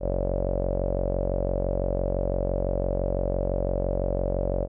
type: tone with low-pass filter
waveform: sawtooth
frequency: 45.92 Hz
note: F#1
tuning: 12 cents flat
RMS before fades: -26 dBFS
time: 0-4.68 s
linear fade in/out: 50 ms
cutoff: 570 Hz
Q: 9.6
effects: none